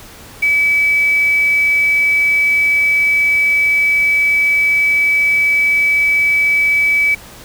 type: tone with quantisation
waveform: sine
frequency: 2292 Hz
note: D7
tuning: 43 cents flat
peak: -10 dBFS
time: 0.42-7.15 s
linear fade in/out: 10 ms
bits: 5
effects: pink hiss -37 dBFS RMS until 7.44 s